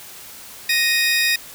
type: tone pair together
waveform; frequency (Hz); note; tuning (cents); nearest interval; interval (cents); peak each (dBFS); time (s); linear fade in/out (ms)
25% pulse; 1866 / 2489; A#6 / D#7; +1 / 0; perfect fourth; 499; -15; 0.69-1.36; 5
effects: white hiss -39 dBFS RMS until 1.54 s